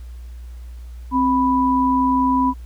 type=tone pair together; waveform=sine; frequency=262.4 / 987.8 Hz; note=C4 / B5; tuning=+5 / 0 cents; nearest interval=octave + major seventh; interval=2295 cents; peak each=-17 dBFS; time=1.11-2.54 s; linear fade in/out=50 ms; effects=added 60 Hz sine -32 dBFS peak until 2.65 s + pink hiss -55 dBFS RMS until 2.65 s